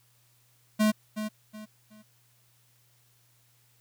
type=tone with echo; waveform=square; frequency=214.3 Hz; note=A3; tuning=45 cents flat; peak=-21 dBFS; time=0.79-0.92 s; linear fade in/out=20 ms; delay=370 ms; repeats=3; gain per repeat=-10 dB; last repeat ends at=2.03 s; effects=added 120 Hz sine -66 dBFS peak until 3.8 s + white hiss -66 dBFS RMS until 3.8 s